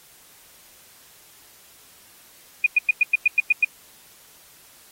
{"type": "tone bursts", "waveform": "sine", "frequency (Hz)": 2452, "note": "D#7", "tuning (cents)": -26, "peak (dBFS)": -12, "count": 9, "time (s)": [2.64, 3.648], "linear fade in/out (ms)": 5, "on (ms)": 24, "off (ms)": 99, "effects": ["white hiss -51 dBFS RMS until 4.91 s", "AAC 48 kbps"]}